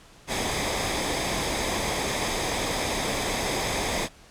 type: noise with comb filter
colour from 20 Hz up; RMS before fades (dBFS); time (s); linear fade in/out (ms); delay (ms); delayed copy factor
pink; -27; 0.27-4.09; 50; 0.7; -0.55
effects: pink hiss -52 dBFS RMS until 4.3 s + low-pass 9000 Hz 12 dB/octave